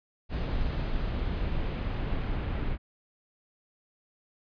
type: noise with low-pass filter sweep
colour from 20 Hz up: brown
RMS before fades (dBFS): -30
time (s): 0.29-2.78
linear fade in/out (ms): 50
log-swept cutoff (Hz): 4200 to 2700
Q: 1.2
effects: resampled to 11025 Hz